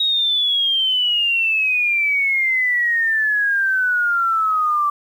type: exponential sweep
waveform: sine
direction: down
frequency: 3800 to 1163 Hz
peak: -15 dBFS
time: 0-4.9 s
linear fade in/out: 5 ms
effects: 8-bit